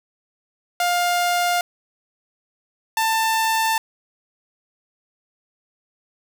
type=tone pair in turn; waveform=sawtooth; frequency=705 / 890.6 Hz; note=F5 / A5; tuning=+16 / +21 cents; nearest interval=major third; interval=405 cents; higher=second; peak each=-14 dBFS; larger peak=neither; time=0.8-1.61 / 2.97-3.78 s; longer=neither; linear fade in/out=2 ms; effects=none